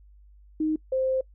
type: tone pair in turn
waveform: sine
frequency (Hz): 311.1 / 523.2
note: D#4 / C5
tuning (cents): 0 / 0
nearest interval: major sixth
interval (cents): 900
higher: second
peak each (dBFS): -22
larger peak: neither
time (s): 0.6-0.76 / 0.92-1.21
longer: second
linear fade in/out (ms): 5
effects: noise-tail reverb RT60 0.1 s tail -23 dB re dry + added 50 Hz sine -50 dBFS peak until 1.34 s